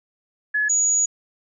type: tone pair in turn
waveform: sine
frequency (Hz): 1702 / 6808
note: G#6 / G#8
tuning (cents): +42 / +42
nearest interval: 2 octaves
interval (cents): 2400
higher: second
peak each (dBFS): -18 / -16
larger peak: second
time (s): 0.54-0.69 / 0.69-1.06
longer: second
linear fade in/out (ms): 10
effects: none